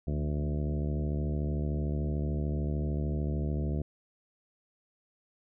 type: harmonic tone with a mistuned harmonic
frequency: 73.42 Hz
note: D2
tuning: in tune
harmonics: 1 / 2 / 3 / 4 / 5 / 6 / 7 / 8 / 9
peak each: -31 / -33 / -38 / -41 / -42 / -48 / -47 / -51 / -48 dBFS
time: 0.07-3.82 s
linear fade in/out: 5 ms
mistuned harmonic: 2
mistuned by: +44 cents
effects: none